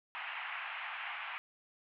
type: band-pass noise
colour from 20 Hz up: white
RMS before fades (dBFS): -42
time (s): 0.15-1.38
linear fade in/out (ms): 0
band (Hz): 750 to 2800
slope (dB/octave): 48
effects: none